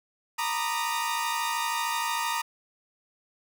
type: tone cluster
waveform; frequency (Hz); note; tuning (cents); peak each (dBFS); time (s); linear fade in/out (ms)
sawtooth; 924 / 977 / 1164 / 1234; A#5 / B5 / D6 / D#6; -16 / -19 / -16 / -15; -26 / -30 / -35 / -29; 0.38-2.42; 10
effects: none